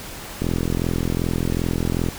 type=click train; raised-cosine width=3 ms; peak=-9 dBFS; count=72; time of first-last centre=0.42-2.087 s; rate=42.6 Hz; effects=pink hiss -35 dBFS RMS until 2.18 s